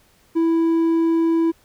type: tone with hard clipping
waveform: sine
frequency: 329.6 Hz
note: E4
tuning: in tune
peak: -16 dBFS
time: 0.35-1.52 s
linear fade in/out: 20 ms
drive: 3 dB
effects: pink hiss -57 dBFS RMS until 1.64 s